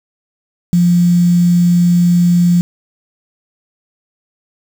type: tone with quantisation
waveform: sine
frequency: 174.8 Hz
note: F3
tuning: 2 cents sharp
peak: -7 dBFS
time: 0.73-2.61 s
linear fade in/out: 0 ms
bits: 5
effects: none